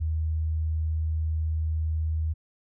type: tone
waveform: sine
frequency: 79.1 Hz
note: D#2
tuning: 29 cents sharp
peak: -24 dBFS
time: 0-2.34 s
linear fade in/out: 20 ms
effects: none